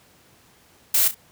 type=noise with echo; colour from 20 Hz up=blue; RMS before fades=-18 dBFS; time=0.94-1.08 s; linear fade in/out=5 ms; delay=33 ms; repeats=2; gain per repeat=-11 dB; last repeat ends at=1.146 s; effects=pink hiss -55 dBFS RMS until 1.31 s + high-pass 80 Hz 12 dB/octave